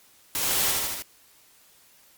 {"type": "noise with echo", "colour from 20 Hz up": "white", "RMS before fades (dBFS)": -27, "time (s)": [0.35, 0.71], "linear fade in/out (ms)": 0, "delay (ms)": 78, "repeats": 4, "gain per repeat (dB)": -2, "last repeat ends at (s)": 1.022, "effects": ["white hiss -57 dBFS RMS until 2.17 s", "Opus 48 kbps"]}